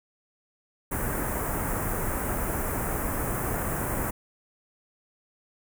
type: band-stop noise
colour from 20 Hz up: pink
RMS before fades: -29 dBFS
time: 0.91-4.11 s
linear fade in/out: 10 ms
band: 1800 to 8900 Hz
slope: 24 dB/octave
effects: none